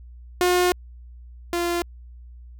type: tone pair in turn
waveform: sawtooth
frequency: 358.7 / 345.9 Hz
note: F4 / F4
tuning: +46 / -17 cents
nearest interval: minor second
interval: 63 cents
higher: first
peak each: -13 / -18 dBFS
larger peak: first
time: 0.41-0.72 / 1.53-1.82 s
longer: first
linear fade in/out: 0 ms
effects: added 60 Hz sine -40 dBFS peak until 2.59 s